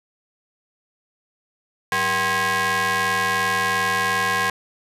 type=ring-modulated tone; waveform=sawtooth; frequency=290.8 Hz; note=D4; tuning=17 cents flat; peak=-12 dBFS; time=1.92-4.5 s; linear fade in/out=2 ms; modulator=1350 Hz; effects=resampled to 32000 Hz